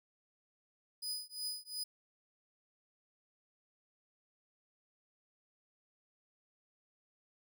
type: tone with tremolo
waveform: sawtooth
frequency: 4978 Hz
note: D#8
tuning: in tune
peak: -33 dBFS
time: 1.02-1.84 s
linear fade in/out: 10 ms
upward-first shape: triangle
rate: 2.8 Hz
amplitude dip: 100%
effects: none